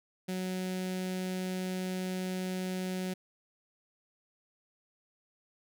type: tone with notch filter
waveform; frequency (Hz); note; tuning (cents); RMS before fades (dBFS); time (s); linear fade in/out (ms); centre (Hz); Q
sawtooth; 185; F#3; 0; -35; 0.28-3.14; 10; 1100; 1.2
effects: none

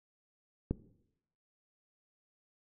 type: click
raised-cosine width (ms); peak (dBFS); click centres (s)
3; -18; 0.71
effects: noise-tail reverb RT60 0.8 s tail -17 dB re dry

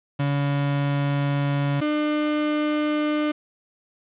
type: tone pair in turn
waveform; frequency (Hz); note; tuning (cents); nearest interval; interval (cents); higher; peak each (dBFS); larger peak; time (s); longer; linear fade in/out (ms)
35% pulse; 141.9 / 300.7; C#3 / D4; +41 / +41; octave + minor second; 1300; second; -19; neither; 0.19-1.81 / 1.81-3.32; first; 10
effects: resampled to 8000 Hz + 8-bit

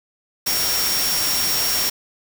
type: tone in noise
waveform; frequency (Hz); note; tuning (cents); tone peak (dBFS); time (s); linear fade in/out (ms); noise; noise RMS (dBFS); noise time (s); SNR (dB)
sine; 5560; F8; -9; -22; 0.46-1.9; 10; white; -22; 0.46-1.9; -3
effects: none

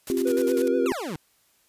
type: noise with tremolo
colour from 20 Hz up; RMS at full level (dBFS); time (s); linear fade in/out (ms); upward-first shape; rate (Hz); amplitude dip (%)
white; -37; 0.07-0.68; 2; square; 10; 80
type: chord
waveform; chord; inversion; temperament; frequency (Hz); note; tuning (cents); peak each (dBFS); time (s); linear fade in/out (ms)
sine; C suspended fourth; none; equal with one note detuned; 265.1 / 349.2 / 392; C4 / F4 / G4; +23 / 0 / 0; -26; 0.1-0.92; 0
type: tone with vibrato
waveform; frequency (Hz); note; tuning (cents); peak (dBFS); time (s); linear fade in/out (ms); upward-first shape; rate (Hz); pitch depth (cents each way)
triangle; 483.6; B4; -36; -22; 0.25-0.87; 10; sine; 8.3; 48
type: exponential sweep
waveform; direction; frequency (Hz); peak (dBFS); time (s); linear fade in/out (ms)
25% pulse; down; 1396.9 to 140; -26; 0.86-1.16; 0
effects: white hiss -64 dBFS RMS until 1.68 s + resampled to 32000 Hz

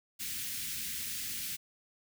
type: band-stop noise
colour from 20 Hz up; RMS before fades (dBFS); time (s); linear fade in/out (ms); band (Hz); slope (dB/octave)
white; -38; 0.19-1.57; 20; 270 to 1800; 24
effects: none

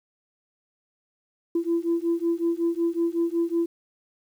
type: beating tone pair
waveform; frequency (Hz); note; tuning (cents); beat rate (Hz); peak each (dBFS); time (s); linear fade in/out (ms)
sine; 334.6 / 340; E4 / F4; +26 / -46; 5.4; -24; 1.55-3.66; 5
effects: tanh soft clip ceiling -16 dBFS + 9-bit

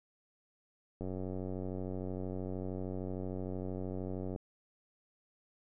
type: click train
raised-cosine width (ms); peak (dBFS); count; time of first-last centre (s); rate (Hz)
2; -27; 313; 1.01-4.361; 93.1
effects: none

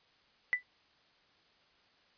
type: tone with exponential decay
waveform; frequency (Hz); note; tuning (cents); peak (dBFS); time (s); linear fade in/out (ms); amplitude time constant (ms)
sine; 1987; B6; +10; -22; 0.53-0.63; 0; 20
effects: white hiss -67 dBFS RMS until 2.17 s + resampled to 11025 Hz

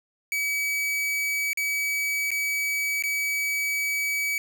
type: tone with dropouts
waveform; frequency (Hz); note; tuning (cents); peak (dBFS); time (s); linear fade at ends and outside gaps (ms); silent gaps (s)
45% pulse; 2280; C#7; +48; -24; 0.32-4.38; 1; 1.532-1.573 / 2.306-2.315 / 3.024-3.037
effects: none

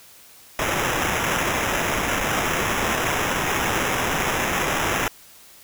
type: noise with sample-and-hold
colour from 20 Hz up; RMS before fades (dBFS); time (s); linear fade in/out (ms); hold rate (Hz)
blue; -23; 0.59-5.08; 2; 4410
effects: white hiss -48 dBFS RMS until 5.63 s

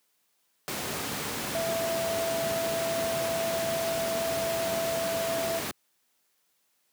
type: tone in noise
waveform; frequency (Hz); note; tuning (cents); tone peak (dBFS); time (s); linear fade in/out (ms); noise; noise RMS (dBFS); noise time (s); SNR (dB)
sine; 664; E5; +12; -28; 1.55-5.59; 0; pink; -32; 0.68-5.71; +1
effects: white hiss -72 dBFS RMS until 6.92 s + high-pass 150 Hz 12 dB/octave

